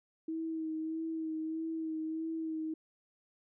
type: tone with vibrato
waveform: sine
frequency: 320 Hz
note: D#4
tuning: 49 cents sharp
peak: -34 dBFS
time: 0.28-2.74 s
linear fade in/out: 5 ms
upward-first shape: sine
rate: 1.6 Hz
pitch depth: 25 cents each way
effects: none